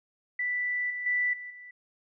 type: tone with level steps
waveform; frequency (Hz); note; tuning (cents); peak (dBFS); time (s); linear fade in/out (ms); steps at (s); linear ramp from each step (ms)
sine; 1975.5; B6; 0; -27 / -32 / -24 / -38 / -44; 0.39-1.71; 5; 0.9 / 1.06 / 1.33 / 1.5; 5
effects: none